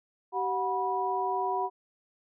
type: tone cluster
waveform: sine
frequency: 384.1 / 733 / 976 Hz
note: G4 / F#5 / B5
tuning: -35 / -16 / -21 cents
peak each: -33 / -31 / -30 dBFS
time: 0.32-1.7 s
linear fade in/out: 50 ms
effects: none